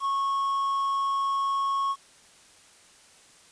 triangle tone with quantisation, 1099 Hz, C#6, 15 cents flat, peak -22 dBFS, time 0-1.96 s, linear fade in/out 50 ms, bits 8, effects white hiss -55 dBFS RMS until 3.51 s + resampled to 22050 Hz

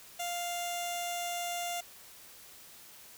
15% pulse tone with notch filter, 698.5 Hz, F5, in tune, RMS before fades -36 dBFS, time 0.19-1.81 s, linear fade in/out 10 ms, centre 1600 Hz, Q 0.76, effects white hiss -53 dBFS RMS until 3.17 s

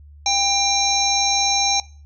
harmonic tone, 794 Hz, G5, 22 cents sharp, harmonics 1 / 3 / 5 / 7 / 8, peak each -21 / -26 / -22 / -23 / -23 dBFS, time 0.26-1.8 s, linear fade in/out 2 ms, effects noise-tail reverb RT60 0.4 s tail -21 dB re dry + added 73 Hz sine -41 dBFS peak until 2.05 s

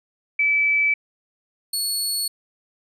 sine / 20% pulse tone pair in turn, 2306 / 4394 Hz, D7 / C#8, -32 / -16 cents, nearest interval major seventh, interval 1116 cents, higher second, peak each -16 dBFS, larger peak neither, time 0.39-0.94 / 1.73-2.28 s, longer neither, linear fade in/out 5 ms, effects resampled to 32000 Hz

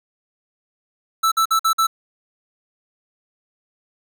square tone bursts, 1320 Hz, E6, 2 cents sharp, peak -15 dBFS, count 5, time 1.23-1.87 s, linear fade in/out 10 ms, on 88 ms, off 50 ms, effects none

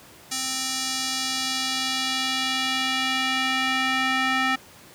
square tone with band-pass filter sweep, 261.6 Hz, C4, in tune, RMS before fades -25 dBFS, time 0.31-4.56 s, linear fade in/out 10 ms, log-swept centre 6600 to 1900 Hz, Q 1.3, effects pink hiss -48 dBFS RMS until 4.94 s + high-pass 100 Hz 12 dB/octave

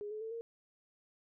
sine tone with pitch steps, 414 / 429.3 / 445.3 / 461.8 Hz, G#4 / A4 / A4 / A#4, -5 / -43 / +21 / -16 cents, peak -39 dBFS, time 0.01-0.41 s, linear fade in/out 0 ms, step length 100 ms, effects none

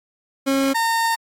30% pulse tone pair in turn, 271.8 / 914.2 Hz, C#4 / A#5, -34 / -34 cents, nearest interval octave + major sixth, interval 2100 cents, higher second, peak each -14 / -15 dBFS, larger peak first, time 0.46-0.74 / 0.74-1.16 s, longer second, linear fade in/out 20 ms, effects AAC 48 kbps

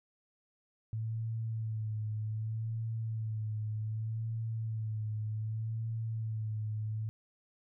sine tone with vibrato, 110.2 Hz, A2, 3 cents sharp, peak -33 dBFS, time 0.93-7.09 s, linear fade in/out 0 ms, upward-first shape sine, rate 0.65 Hz, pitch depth 42 cents each way, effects none

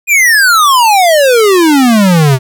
square exponential sweep, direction down, 2489 to 125.4 Hz, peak -5 dBFS, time 0.07-2.39 s, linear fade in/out 50 ms, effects none

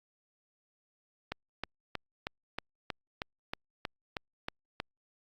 click train, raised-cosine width 0.3 ms, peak -18 dBFS, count 12, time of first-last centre 1.32-4.801 s, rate 3.16 Hz, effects Opus 48 kbps

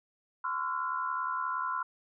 sine tone cluster, 1027 / 1104 / 1350 / 1421 Hz, C6 / C#6 / E6 / F6, -33 / -7 / +41 / +30 cents, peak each -33 / -40 / -36 / -38 dBFS, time 0.44-1.83 s, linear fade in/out 5 ms, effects none

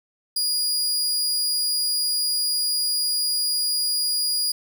sawtooth tone, 4874 Hz, D#8, 37 cents flat, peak -18 dBFS, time 0.36-4.52 s, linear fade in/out 5 ms, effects none

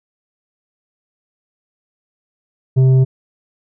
triangle tone with tanh clipping, 130.81 Hz, C3, in tune, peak -9 dBFS, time 2.76-3.05 s, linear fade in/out 20 ms, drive 11 dB, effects none

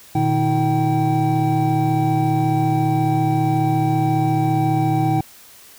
triangle tone cluster, 119.2 / 153.8 / 319.4 / 771 Hz, A#2 / D#3 / D#4 / G5, +39 / -20 / +45 / -29 cents, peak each -19 dBFS, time 0.15-5.21 s, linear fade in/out 5 ms, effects white hiss -45 dBFS RMS until 5.78 s

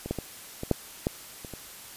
clicks, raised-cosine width 2 ms, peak -21 / -14 / -18 / -19 / -8 / -11 / -26 / -25 dBFS, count 8, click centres 0.06 / 0.11 / 0.187 / 0.634 / 0.713 / 1.069 / 1.448 / 1.537 s, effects white hiss -45 dBFS RMS until 1.96 s + resampled to 32000 Hz

